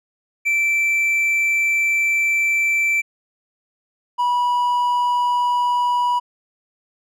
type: tone pair in turn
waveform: triangle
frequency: 2334 / 975.7 Hz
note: D7 / B5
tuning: -11 / -21 cents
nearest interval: octave + minor third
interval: 1510 cents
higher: first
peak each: -14 dBFS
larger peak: neither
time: 0.45-3.02 / 4.18-6.2 s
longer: first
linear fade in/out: 20 ms
effects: none